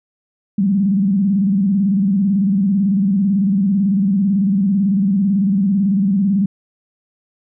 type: tone with vibrato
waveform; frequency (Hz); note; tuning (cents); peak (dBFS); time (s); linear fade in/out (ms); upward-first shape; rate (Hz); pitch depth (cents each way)
sine; 196; G3; 0; -12; 0.58-6.46; 5; square; 18; 96
effects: none